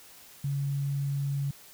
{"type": "tone", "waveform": "sine", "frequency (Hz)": 140, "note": "C#3", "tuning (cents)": 18, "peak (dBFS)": -27, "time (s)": [0.44, 1.51], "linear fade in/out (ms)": 5, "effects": ["white hiss -52 dBFS RMS until 1.73 s"]}